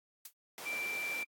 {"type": "noise with exponential decay", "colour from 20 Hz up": "blue", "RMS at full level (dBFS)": -39, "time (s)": [0.25, 0.33], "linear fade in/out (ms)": 5, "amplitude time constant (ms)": 17}
{"type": "noise", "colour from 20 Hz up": "pink", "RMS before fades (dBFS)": -44, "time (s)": [0.58, 1.23], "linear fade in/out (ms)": 0}
{"type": "tone", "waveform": "sine", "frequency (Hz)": 2349, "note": "D7", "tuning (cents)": 0, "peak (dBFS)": -35, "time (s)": [0.65, 1.25], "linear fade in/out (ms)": 20}
{"effects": ["high-pass 400 Hz 12 dB/octave", "AAC 64 kbps"]}